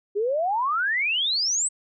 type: exponential sweep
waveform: sine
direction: up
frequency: 392 to 8370 Hz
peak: -21 dBFS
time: 0.15-1.69 s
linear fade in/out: 20 ms
effects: none